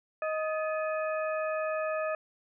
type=harmonic tone with a mistuned harmonic; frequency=626 Hz; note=D#5; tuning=10 cents sharp; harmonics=1 / 2 / 3 / 4; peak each=-30 / -36 / -40 / -42 dBFS; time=0.22-2.15 s; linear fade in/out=2 ms; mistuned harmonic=3; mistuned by=-150 cents; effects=none